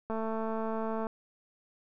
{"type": "click train", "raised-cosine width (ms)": 1, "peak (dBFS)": -22, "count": 216, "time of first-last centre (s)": [0.1, 1.068], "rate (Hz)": 222, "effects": []}